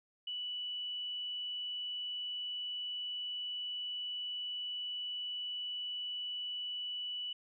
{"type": "tone", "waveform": "sine", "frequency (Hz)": 2960, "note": "F#7", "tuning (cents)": 0, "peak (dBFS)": -37, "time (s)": [0.27, 7.33], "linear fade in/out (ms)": 5, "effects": []}